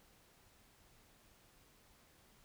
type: silence
effects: pink hiss -67 dBFS RMS until 2.44 s